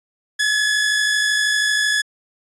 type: tone pair together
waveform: sawtooth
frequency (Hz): 1697 / 1749.8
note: G#6 / A6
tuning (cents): +37 / -10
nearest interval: minor second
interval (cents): 53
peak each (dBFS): -13 / -22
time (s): 0.39-2.02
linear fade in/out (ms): 10
effects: resampled to 22050 Hz

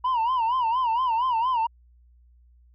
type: tone with vibrato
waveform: sine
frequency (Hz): 964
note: B5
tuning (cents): -42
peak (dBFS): -18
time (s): 0.04-1.67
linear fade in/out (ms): 10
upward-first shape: sine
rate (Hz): 4.3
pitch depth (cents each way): 140
effects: tanh soft clip ceiling -20 dBFS + added 60 Hz sine -53 dBFS peak until 2.74 s

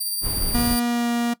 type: tone with tremolo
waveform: 5% pulse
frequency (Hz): 4699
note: D8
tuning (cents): 0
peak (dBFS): -16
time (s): 0-0.8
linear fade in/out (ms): 10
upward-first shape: sine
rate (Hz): 17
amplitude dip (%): 30
type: noise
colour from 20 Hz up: brown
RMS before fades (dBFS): -26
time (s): 0.21-0.77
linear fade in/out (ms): 50
type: tone with pitch glide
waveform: 45% pulse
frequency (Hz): 240 to 237.1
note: B3 to A#3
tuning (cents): -49 to +30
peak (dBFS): -20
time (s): 0.54-1.34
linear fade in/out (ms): 10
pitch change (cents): -21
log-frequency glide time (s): 0.76-1.1
effects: noise-tail reverb RT60 0.1 s tail -18 dB re dry

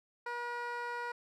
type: tone with band-pass filter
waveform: 15% pulse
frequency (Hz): 480.2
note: B4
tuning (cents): -49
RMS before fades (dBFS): -39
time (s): 0.26-1.12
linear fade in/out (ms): 5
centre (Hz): 1100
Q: 0.88
effects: none

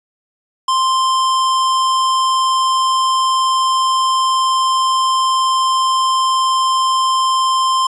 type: tone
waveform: square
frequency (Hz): 1046.5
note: C6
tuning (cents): 0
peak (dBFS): -13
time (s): 0.68-7.87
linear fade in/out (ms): 5
effects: resampled to 22050 Hz

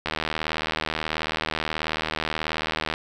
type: click train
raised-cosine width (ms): 0.3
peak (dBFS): -9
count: 227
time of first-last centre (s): 0.06-2.939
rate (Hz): 78.5
effects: 8-bit

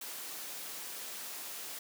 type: high-pass noise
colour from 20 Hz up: white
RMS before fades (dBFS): -43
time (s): 0.01-1.79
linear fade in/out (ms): 5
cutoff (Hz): 230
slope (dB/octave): 12
effects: none

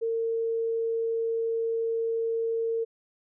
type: tone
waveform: sine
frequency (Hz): 455.7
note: A#4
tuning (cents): -39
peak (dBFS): -25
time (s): 0.01-2.85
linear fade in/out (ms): 20
effects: none

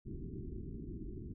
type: low-pass noise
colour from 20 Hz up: pink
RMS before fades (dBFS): -44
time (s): 0.05-1.34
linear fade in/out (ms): 20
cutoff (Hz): 400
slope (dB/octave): 96
effects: none

